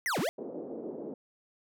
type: linear two-way sweep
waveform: square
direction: down then up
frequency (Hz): 2093 to 130.5 to 718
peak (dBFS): -29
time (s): 0.06-0.29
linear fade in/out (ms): 0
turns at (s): 0.19
type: band-pass noise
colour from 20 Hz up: pink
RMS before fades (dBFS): -40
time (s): 0.38-1.14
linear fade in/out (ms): 5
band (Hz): 260 to 520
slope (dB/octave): 24
effects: none